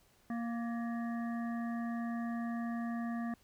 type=harmonic tone with a mistuned harmonic; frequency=233.1 Hz; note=A#3; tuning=in tune; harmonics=1 / 3 / 5 / 7 / 8; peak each=-35 / -45 / -49 / -52 / -53 dBFS; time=0.3-3.34 s; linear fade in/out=2 ms; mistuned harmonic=7; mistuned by=+65 cents; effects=pink hiss -68 dBFS RMS until 3.43 s